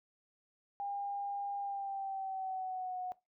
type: tone with pitch glide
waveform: sine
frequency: 804 to 733 Hz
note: G5 to F#5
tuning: +44 to -16 cents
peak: -36 dBFS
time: 0.8-3.12 s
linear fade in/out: 0 ms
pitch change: -160 cents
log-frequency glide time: 1.59-2.99 s
effects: noise-tail reverb RT60 0.2 s tail -19 dB re dry